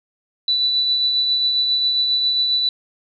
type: tone with tremolo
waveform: sine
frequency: 3969 Hz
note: B7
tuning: 8 cents sharp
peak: -14 dBFS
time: 0.48-2.69 s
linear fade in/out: 2 ms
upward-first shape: triangle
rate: 7.4 Hz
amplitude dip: 35%
effects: none